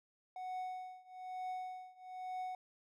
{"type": "tone with tremolo", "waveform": "triangle", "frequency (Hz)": 740, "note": "F#5", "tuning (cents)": 0, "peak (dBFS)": -36, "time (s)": [0.36, 2.55], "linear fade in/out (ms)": 2, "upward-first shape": "triangle", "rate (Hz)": 1.1, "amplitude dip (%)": 95, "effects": []}